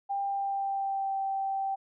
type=tone with pitch glide; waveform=sine; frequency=795 to 779.1 Hz; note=G5 to G5; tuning=+24 to -11 cents; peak=-28 dBFS; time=0.09-1.76 s; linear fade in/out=20 ms; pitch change=-35 cents; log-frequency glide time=0.22-1.16 s; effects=none